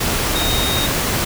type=tone in noise; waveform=sine; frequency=3729 Hz; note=A#7; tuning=in tune; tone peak=-21 dBFS; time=0.35-0.87 s; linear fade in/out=10 ms; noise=pink; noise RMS=-19 dBFS; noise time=0-1.25 s; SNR=-5 dB; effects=none